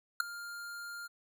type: tone with ADSR envelope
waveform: square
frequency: 1403 Hz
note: F6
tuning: 8 cents sharp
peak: -22 dBFS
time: 0.2-1.08 s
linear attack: 4 ms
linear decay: 5 ms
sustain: -20 dB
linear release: 21 ms
effects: none